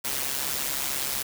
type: noise with amplitude modulation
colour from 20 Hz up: white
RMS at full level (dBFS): -26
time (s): 0.04-1.23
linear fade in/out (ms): 10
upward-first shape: sine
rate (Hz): 136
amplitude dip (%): 70
effects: none